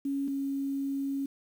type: tone pair in turn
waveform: sine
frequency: 277.2 / 275.4 Hz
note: C#4 / C#4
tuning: 0 / -11 cents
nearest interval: unison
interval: 11 cents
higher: first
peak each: -28 / -29 dBFS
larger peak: first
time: 0.05-0.28 / 0.28-1.26 s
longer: second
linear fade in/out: 5 ms
effects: 9-bit